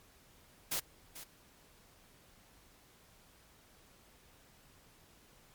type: noise with echo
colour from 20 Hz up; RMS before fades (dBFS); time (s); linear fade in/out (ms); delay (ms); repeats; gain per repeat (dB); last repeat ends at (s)
white; -35; 0.71-0.8; 10; 440; 1; -13; 1.24
effects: pink hiss -63 dBFS RMS until 5.54 s + MP3 96 kbps